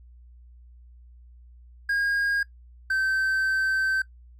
triangle tone pair in turn, 1628 / 1547.9 Hz, G#6 / G6, -35 / -22 cents, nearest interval minor second, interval 87 cents, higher first, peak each -20 dBFS, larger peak neither, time 1.89-2.43 / 2.9-4.02 s, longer second, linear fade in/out 5 ms, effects noise-tail reverb RT60 0.1 s tail -19 dB re dry + added 60 Hz sine -47 dBFS peak until 4.39 s

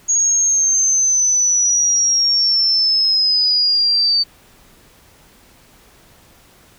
sine linear sweep, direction down, 6645 to 4571 Hz, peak -12 dBFS, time 0.08-4.24 s, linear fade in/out 20 ms, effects pink hiss -49 dBFS RMS until 6.78 s

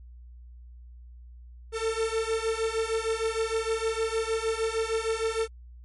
45% pulse beating tone pair, 444.7 / 451.2 Hz, A4 / A4, +18 / +44 cents, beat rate 6.5 Hz, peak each -29 dBFS, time 1.72-5.48 s, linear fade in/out 50 ms, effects added 60 Hz sine -44 dBFS peak until 5.84 s + MP3 48 kbps

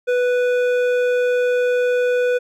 sine tone with hard clipping, 493.9 Hz, B4, in tune, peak -17 dBFS, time 0.07-2.39 s, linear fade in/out 20 ms, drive 10 dB, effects none

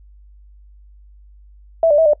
sine tone with pitch steps, 657 / 588 / 646 / 596 Hz, E5 / D5 / E5 / D5, -6 / +2 / -35 / +25 cents, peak -9 dBFS, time 1.83-2.134 s, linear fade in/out 2 ms, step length 76 ms, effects noise-tail reverb RT60 0.1 s tail -22 dB re dry + added 50 Hz sine -42 dBFS peak until 2.2 s

